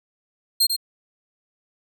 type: tone with echo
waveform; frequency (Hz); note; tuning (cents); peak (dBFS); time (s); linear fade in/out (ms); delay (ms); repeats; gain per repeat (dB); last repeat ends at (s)
sawtooth; 4206; C8; +8; -12; 0.6-0.67; 10; 95; 1; -6; 0.765
effects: none